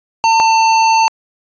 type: tone pair in turn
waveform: square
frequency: 902 / 895.3 Hz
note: A5 / A5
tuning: +43 / +30 cents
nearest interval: unison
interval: 13 cents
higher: first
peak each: -9 dBFS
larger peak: neither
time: 0.24-0.4 / 0.4-1.08 s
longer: second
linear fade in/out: 0 ms
effects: resampled to 16000 Hz